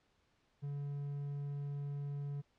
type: tone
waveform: triangle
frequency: 142.7 Hz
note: D3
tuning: 49 cents flat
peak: -36 dBFS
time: 0.62-2.42 s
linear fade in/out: 20 ms
effects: pink hiss -75 dBFS RMS until 2.58 s + low-pass 5000 Hz 12 dB/octave